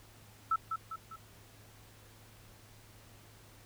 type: tone with echo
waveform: sine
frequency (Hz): 1318.5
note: E6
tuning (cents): 0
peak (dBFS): -26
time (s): 0.51-0.56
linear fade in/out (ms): 5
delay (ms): 200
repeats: 3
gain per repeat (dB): -6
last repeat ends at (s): 1.16
effects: added 106 Hz sine -59 dBFS peak until 3.65 s + pink hiss -59 dBFS RMS until 3.65 s